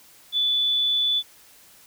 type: tone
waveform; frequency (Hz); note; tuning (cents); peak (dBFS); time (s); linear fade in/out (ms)
sine; 3472; A7; -24; -19; 0.32-1.23; 50
effects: white hiss -52 dBFS RMS until 1.86 s